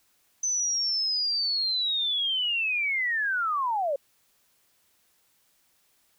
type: linear sweep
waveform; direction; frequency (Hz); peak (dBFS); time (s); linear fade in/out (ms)
sine; down; 6140 to 530; -24; 0.43-3.96; 5
effects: white hiss -67 dBFS RMS until 6.18 s